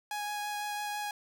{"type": "tone with vibrato", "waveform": "sawtooth", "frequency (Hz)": 830.6, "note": "G#5", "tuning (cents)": 0, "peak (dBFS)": -30, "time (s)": [0.11, 1.11], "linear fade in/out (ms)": 2, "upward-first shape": "sine", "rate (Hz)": 6, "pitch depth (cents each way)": 9, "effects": []}